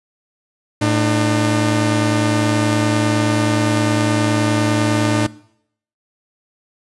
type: tone pair together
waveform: sawtooth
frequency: 110.2 / 300.9 Hz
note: A2 / D4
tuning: +3 / +42 cents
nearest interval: octave + perfect fourth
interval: 1739 cents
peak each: -13 dBFS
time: 0.81-5.27 s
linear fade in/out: 10 ms
effects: noise-tail reverb RT60 0.7 s tail -21 dB re dry + resampled to 24000 Hz